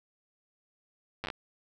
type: slowing click train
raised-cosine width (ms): 0.3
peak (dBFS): -19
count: 6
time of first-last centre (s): 1.24-1.302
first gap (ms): 9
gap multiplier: 1.16
effects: none